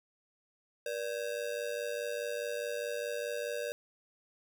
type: ring-modulated tone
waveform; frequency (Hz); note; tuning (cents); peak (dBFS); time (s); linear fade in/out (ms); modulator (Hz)
square; 532; C5; +29; -32; 0.86-3.72; 0; 52.4
effects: none